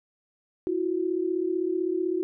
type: tone pair together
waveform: sine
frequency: 331.3 / 367.1 Hz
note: E4 / F#4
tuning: +9 / -14 cents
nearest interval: major second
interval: 177 cents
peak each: -28 / -26 dBFS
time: 0.67-2.23 s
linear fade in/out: 0 ms
effects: none